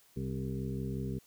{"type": "harmonic tone with a mistuned harmonic", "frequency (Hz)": 65.41, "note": "C2", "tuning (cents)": 0, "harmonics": [1, 2, 3, 4, 6, 7], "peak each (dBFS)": [-42, -37, -39, -43, -43, -49], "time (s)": [0.16, 1.19], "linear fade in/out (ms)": 10, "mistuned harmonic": 4, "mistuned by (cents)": 40, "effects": ["white hiss -64 dBFS RMS until 1.26 s"]}